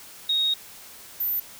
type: tone pair in turn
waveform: sine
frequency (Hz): 3753 / 14169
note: A#7 / A9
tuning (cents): +11 / +11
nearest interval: octave + major seventh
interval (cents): 2300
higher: second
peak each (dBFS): -20 / -23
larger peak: first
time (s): 0.29-0.54 / 1.2-1.4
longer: first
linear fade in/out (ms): 5
effects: white hiss -45 dBFS RMS until 1.59 s